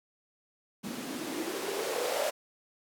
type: noise with band-pass filter sweep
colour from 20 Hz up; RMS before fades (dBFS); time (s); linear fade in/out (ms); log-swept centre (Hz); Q
blue; -34; 0.83-2.31; 20; 210 to 620; 5.1
effects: none